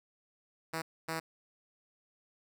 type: tone bursts at uneven times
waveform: 5% pulse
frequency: 162 Hz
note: E3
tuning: 30 cents flat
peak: -23 dBFS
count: 2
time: 0.73-0.82 / 1.08-1.2 s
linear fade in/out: 10 ms
effects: none